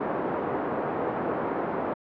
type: band-pass noise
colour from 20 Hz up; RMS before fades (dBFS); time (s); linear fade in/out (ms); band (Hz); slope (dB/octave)
pink; -29; 0-1.94; 10; 300 to 970; 12
effects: low-pass 2000 Hz 12 dB/octave